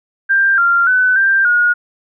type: tone with pitch steps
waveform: sine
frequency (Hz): 1586 / 1388 / 1505 / 1579 / 1441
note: G6 / F6 / F#6 / G6 / F#6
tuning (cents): +20 / -11 / +29 / +12 / -46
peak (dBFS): -9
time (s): 0.29-1.74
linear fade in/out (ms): 20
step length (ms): 290
effects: none